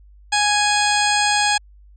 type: harmonic tone with a mistuned harmonic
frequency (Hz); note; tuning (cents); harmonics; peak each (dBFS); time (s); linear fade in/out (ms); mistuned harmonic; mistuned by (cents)
830.6; G#5; 0; 1 / 2 / 3 / 4 / 5 / 6 / 8 / 9 / 10; -19 / -22 / -24 / -25 / -26 / -27 / -28 / -29 / -29; 0.32-1.58; 10; 5; +28
effects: added 50 Hz sine -44 dBFS peak until 1.96 s